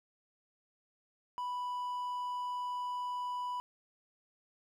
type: tone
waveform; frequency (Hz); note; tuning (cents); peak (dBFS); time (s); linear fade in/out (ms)
triangle; 987.8; B5; 0; -33; 1.38-3.6; 0
effects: none